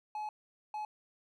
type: tone bursts at uneven times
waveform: triangle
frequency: 850 Hz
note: G#5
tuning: 40 cents sharp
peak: -34 dBFS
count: 2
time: 0.15-0.29 / 0.74-0.85 s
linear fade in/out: 2 ms
effects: none